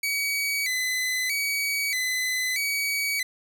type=tone with vibrato; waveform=sawtooth; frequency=2138 Hz; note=C7; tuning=37 cents sharp; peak=-21 dBFS; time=0.03-3.23 s; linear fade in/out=5 ms; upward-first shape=square; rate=0.79 Hz; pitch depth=100 cents each way; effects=none